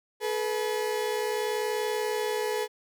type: tone pair together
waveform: 35% pulse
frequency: 426.7 / 487.3 Hz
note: G#4 / B4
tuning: +47 / -23 cents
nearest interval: major second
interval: 230 cents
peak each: -27 / -30 dBFS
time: 0.2-2.68 s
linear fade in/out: 50 ms
effects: none